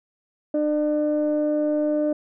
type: tone pair together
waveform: sine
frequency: 300.5 / 600 Hz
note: D4 / D5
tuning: +40 / +37 cents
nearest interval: octave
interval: 1197 cents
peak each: -21 dBFS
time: 0.54-2.13 s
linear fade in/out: 5 ms
effects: tanh soft clip ceiling -14 dBFS